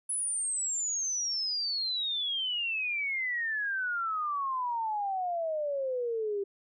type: exponential sweep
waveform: sine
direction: down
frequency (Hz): 10320 to 392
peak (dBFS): -29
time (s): 0.09-6.44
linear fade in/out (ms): 10
effects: none